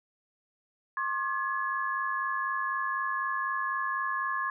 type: tone cluster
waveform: sine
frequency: 1074 / 1178 / 1698 Hz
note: C6 / D6 / G#6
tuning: +45 / +5 / +38 cents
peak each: -31 / -37 / -32 dBFS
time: 0.97-4.5 s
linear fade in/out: 2 ms
effects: none